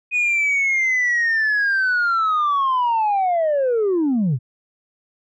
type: linear sweep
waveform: sine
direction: down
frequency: 2489 to 110.8 Hz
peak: -14 dBFS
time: 0.11-4.39 s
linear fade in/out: 50 ms
effects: tanh soft clip ceiling -14 dBFS